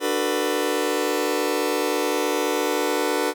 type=chord; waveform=sawtooth; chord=B minor seventh; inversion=first; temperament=just; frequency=296.3 / 370.4 / 444.5 / 493.9 Hz; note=D4 / F#4 / A4 / B4; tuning=+15 / +2 / +18 / 0 cents; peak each=-23 / -23 / -22 / -22 dBFS; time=0-3.34 s; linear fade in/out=50 ms; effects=none